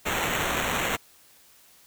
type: noise with sample-and-hold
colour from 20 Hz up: violet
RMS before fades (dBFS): -27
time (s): 0.05-0.97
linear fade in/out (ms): 20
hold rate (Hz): 4900
effects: white hiss -56 dBFS RMS until 1.86 s